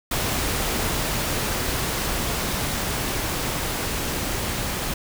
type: noise with level ramp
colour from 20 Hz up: pink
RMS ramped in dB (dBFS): -24 to -27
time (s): 0.11-4.94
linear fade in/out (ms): 5
effects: none